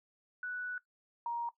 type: tone pair in turn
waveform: sine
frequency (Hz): 1480 / 941.3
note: F#6 / A#5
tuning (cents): 0 / +17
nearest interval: minor sixth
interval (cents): 783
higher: first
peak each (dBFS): -36 / -33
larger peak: second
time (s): 0.43-0.78 / 1.26-1.49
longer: first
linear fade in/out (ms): 2
effects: noise-tail reverb RT60 0.1 s tail -17 dB re dry